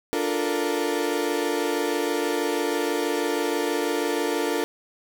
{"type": "chord", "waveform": "35% pulse", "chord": "Bb major seventh", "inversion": "first", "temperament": "equal", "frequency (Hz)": [293.7, 349.2, 440, 466.2], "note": ["D4", "F4", "A4", "Bb4"], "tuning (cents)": [0, 0, 0, 0], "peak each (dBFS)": -27, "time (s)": [0.13, 4.64], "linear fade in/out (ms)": 0, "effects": []}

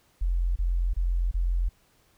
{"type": "tone bursts", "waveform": "sine", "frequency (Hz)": 43.65, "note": "F1", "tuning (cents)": 0, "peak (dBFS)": -22, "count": 4, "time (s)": [0.21, 1.691], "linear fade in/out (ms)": 10, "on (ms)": 350, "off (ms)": 27, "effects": ["pink hiss -64 dBFS RMS until 2.17 s"]}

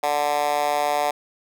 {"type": "tone with high-pass filter", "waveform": "10% pulse", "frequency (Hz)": 146.83, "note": "D3", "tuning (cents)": 0, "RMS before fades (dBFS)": -22, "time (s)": [0.03, 1.11], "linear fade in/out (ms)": 5, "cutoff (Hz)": 700, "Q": 2.7, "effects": []}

